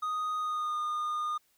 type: tone with pitch glide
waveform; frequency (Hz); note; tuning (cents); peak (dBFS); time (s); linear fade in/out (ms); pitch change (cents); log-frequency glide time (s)
triangle; 1244.5 to 1220.3; D#6 to D#6; 0 to -34; -28; 0.02-1.38; 10; -34; 0.38-0.77
effects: white hiss -70 dBFS RMS until 1.57 s